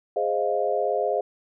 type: chord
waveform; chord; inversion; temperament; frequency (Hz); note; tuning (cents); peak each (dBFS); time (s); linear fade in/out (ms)
sine; F minor seventh; first; equal; 415.3 / 523.3 / 622.3 / 698.5; Ab4 / C5 / Eb5 / F5; 0 / 0 / 0 / 0; -27; 0.16-1.21; 5
effects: none